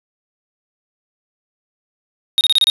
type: tone bursts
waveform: triangle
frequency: 3729 Hz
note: A#7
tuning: in tune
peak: -8 dBFS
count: 6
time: 2.38-2.699 s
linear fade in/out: 0 ms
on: 29 ms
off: 29 ms
effects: resampled to 32000 Hz + 7-bit